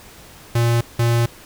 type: tone bursts at uneven times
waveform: square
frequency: 117.6 Hz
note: A#2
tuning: 16 cents sharp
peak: -15 dBFS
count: 2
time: 0.55-0.81 / 0.99-1.26 s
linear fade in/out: 5 ms
effects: pink hiss -43 dBFS RMS until 1.45 s